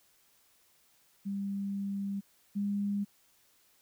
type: tone pair in turn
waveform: sine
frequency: 198.6 / 202.2 Hz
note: G3 / G#3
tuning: +23 / -46 cents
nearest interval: unison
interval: 31 cents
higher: second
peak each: -32 / -29 dBFS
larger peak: second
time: 1.25-2.21 / 2.55-3.05 s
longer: first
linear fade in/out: 20 ms
effects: white hiss -67 dBFS RMS until 3.81 s